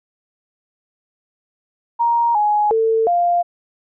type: tone with pitch steps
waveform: sine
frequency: 938 / 837 / 447.5 / 698 Hz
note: A#5 / G#5 / A4 / F5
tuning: +11 / +13 / +29 / -1 cents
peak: -13 dBFS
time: 1.99-3.43 s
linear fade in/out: 20 ms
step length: 360 ms
effects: none